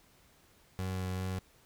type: tone with vibrato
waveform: 30% pulse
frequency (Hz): 93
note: F#2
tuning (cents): +9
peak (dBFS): -31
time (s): 0.79-1.39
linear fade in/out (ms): 0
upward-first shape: sine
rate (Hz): 2.6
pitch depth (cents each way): 11
effects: pink hiss -64 dBFS RMS until 1.65 s